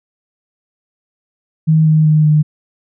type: tone with pitch steps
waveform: sine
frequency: 157.9 / 155.91 / 153.94 / 151.99 Hz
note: D#3 / D#3 / D#3 / D#3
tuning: +26 / +4 / -18 / -40 cents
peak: -7 dBFS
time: 1.67-2.43 s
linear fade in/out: 20 ms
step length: 190 ms
effects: none

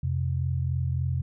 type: tone pair together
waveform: sine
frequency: 87.31 / 130.81 Hz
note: F2 / C3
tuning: 0 / 0 cents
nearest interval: perfect fifth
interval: 700 cents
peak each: -27 dBFS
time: 0.03-1.22 s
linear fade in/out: 5 ms
effects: none

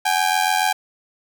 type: ring-modulated tone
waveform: sawtooth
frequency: 797 Hz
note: G5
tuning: 28 cents sharp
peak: -10 dBFS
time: 0.05-0.73 s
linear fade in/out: 10 ms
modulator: 43.5 Hz
effects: none

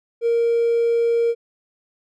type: tone with hard clipping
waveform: triangle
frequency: 466.4 Hz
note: A#4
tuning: 1 cent sharp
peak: -16 dBFS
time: 0.21-1.35 s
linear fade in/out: 50 ms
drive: 4 dB
effects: none

